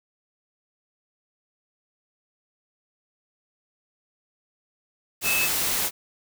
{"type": "tone in noise", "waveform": "sine", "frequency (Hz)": 2606, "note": "E7", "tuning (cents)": -20, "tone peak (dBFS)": -23, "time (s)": [5.23, 5.49], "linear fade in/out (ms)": 50, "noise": "white", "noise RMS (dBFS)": -25, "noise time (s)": [5.21, 5.91], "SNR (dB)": -1, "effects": []}